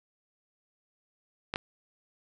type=clicks; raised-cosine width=0.3 ms; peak=-15 dBFS; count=2; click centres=1.539 / 1.559 s; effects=none